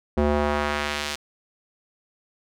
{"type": "tone with band-pass filter sweep", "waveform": "square", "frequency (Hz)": 73.6, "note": "D2", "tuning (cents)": 4, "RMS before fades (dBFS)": -24, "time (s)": [0.17, 1.16], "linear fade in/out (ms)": 10, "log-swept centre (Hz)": [400, 4700], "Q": 0.78, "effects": []}